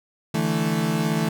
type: chord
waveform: 35% pulse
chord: D suspended second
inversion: none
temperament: equal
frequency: 146.83 / 164.81 / 220 Hz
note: D3 / E3 / A3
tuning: 0 / 0 / 0 cents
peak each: -27 / -22 / -23 dBFS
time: 0.34-1.29 s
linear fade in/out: 5 ms
effects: none